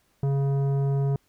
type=tone with tanh clipping; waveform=triangle; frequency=138.5 Hz; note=C#3; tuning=1 cent flat; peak=-23 dBFS; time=0.23-1.16 s; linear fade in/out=2 ms; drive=16 dB; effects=pink hiss -67 dBFS RMS until 1.28 s